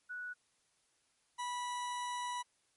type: tone pair in turn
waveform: sine / 40% pulse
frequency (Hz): 1473 / 979.9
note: F#6 / B5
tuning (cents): -8 / -14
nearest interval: perfect fifth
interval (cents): 706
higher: first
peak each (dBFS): -40 / -36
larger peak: second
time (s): 0.09-0.34 / 1.38-2.43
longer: second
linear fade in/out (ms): 20
effects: white hiss -75 dBFS RMS until 2.76 s + MP3 48 kbps